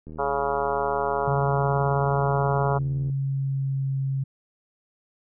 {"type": "click train", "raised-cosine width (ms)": 3, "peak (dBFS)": -28, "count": 239, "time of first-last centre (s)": [0.07, 3.098], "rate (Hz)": 78.6}
{"type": "harmonic tone", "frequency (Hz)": 139.7, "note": "C#3", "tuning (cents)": 14, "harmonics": [3, 4, 5, 6, 7, 8, 9, 10], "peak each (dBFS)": [-28, -30, -29, -31, -30, -34, -35, -36], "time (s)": [0.18, 2.79], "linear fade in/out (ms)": 20}
{"type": "tone with pitch glide", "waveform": "sine", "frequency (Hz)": [138.59, 135.27], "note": ["C#3", "C#3"], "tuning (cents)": [0, -42], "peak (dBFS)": -23, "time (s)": [1.27, 4.24], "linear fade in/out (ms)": 10, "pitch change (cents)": -42, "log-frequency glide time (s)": [2.21, 3.95]}
{"effects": []}